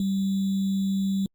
sine tone with sample-and-hold, 194.5 Hz, G3, 13 cents flat, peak -22 dBFS, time 0-1.26 s, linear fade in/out 2 ms, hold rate 3675 Hz, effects Opus 32 kbps

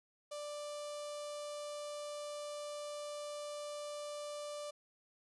sawtooth tone with notch filter, 589 Hz, D5, 5 cents sharp, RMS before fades -44 dBFS, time 0.31-4.71 s, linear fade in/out 10 ms, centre 1900 Hz, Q 1.1, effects resampled to 24000 Hz

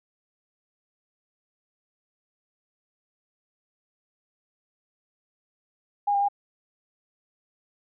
sine tone with pitch steps, 816 / 801 / 809 Hz, G#5 / G5 / G#5, -31 / +37 / -46 cents, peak -20 dBFS, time 6.07-6.286 s, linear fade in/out 10 ms, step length 72 ms, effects none

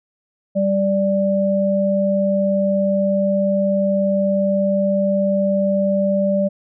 sine tone pair together, 195.99 / 587.3 Hz, G3 / D5, 0 / 0 cents, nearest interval octave + perfect fifth, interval 1900 cents, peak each -18 / -17 dBFS, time 0.55-6.49 s, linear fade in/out 20 ms, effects none

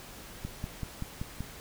click train, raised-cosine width 5 ms, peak -22 dBFS, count 6, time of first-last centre 0.45-1.406 s, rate 5.23 Hz, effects pink hiss -47 dBFS RMS until 1.6 s

